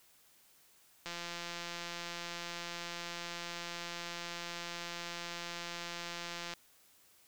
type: click train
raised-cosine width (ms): 0.2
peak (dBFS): -24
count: 943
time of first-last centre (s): 1.06-6.537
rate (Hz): 172
effects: white hiss -65 dBFS RMS until 7.27 s